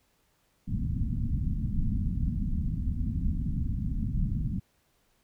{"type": "low-pass noise", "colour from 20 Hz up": "pink", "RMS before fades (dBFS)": -29, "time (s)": [0.67, 4.6], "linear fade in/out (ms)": 10, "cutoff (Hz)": 240, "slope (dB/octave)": 48, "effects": ["pink hiss -70 dBFS RMS until 5.23 s"]}